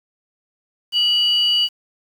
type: tone pair together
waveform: sine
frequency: 2935 / 4635 Hz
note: F#7 / D8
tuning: -15 / -24 cents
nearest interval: minor sixth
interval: 791 cents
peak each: -14 / -22 dBFS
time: 0.92-1.69 s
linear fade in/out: 50 ms
effects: tanh soft clip ceiling -7 dBFS + 7-bit